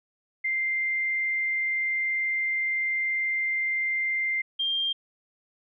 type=tone pair in turn; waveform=sine; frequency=2093 / 3192 Hz; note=C7 / G7; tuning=0 / +31 cents; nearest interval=perfect fifth; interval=731 cents; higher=second; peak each=-24 dBFS; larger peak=neither; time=0.44-4.42 / 4.59-4.93 s; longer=first; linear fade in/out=10 ms; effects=none